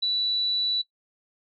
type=tone; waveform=sine; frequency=3951 Hz; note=B7; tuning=in tune; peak=-22 dBFS; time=0.02-0.82 s; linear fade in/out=10 ms; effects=noise-tail reverb RT60 0.1 s tail -18 dB re dry